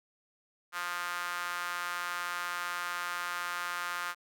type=tone with high-pass filter; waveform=sawtooth; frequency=175.9 Hz; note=F3; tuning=13 cents sharp; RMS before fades=-36 dBFS; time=0.72-4.15 s; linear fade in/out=50 ms; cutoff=1300 Hz; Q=3.1; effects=none